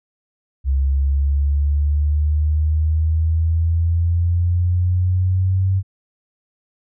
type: exponential sweep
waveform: sine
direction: up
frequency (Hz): 67.2 to 95.8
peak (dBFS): -14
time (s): 0.64-5.83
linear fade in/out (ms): 50
effects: none